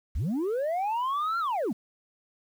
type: linear two-way sweep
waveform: sine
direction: up then down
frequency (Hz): 45.01 to 1396.9 to 172.6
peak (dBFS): -23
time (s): 0.15-1.73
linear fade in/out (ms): 10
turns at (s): 1.39
effects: tanh soft clip ceiling -25 dBFS + 9-bit